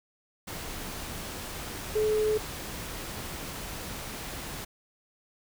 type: tone in noise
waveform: sine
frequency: 429.2 Hz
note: A4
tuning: 43 cents flat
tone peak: -23 dBFS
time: 1.95-2.38 s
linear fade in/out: 10 ms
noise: pink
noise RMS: -38 dBFS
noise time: 0.47-4.65 s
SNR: +12 dB
effects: none